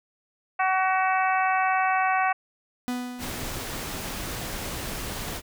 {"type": "harmonic tone", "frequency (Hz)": 376.5, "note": "F#4", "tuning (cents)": 30, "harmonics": [2, 3, 4, 5, 6, 7], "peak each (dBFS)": [-23, -27, -29, -31, -33, -34], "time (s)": [0.59, 2.33], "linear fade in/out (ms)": 10}
{"type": "tone with exponential decay", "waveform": "45% pulse", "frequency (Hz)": 247.7, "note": "B3", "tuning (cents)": 5, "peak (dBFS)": -25, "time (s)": [2.88, 3.94], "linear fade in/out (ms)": 0, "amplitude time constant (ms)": 230}
{"type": "noise", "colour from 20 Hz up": "pink", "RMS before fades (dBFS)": -33, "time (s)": [3.18, 5.42], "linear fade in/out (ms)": 50}
{"effects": []}